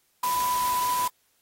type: tone in noise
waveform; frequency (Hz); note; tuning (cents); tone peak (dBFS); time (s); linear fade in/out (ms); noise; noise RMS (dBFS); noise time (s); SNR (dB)
sine; 994; B5; +11; -23; 0.23-1.08; 5; white; -33; 0.23-1.08; +7
effects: white hiss -68 dBFS RMS until 1.41 s + AAC 48 kbps